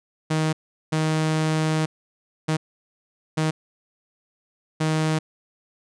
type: tone bursts at uneven times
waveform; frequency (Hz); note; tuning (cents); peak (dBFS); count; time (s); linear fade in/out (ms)
sawtooth; 157; D#3; +16; -16; 5; 0.3-0.53 / 0.92-1.86 / 2.48-2.57 / 3.37-3.51 / 4.8-5.19; 10
effects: resampled to 22050 Hz